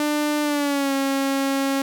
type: tone with pitch glide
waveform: sawtooth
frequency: 297.8 to 273.1 Hz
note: D4 to C#4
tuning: +24 to -26 cents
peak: -16 dBFS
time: 0-1.82 s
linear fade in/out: 2 ms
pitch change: -150 cents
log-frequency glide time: 0.42-0.93 s
effects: none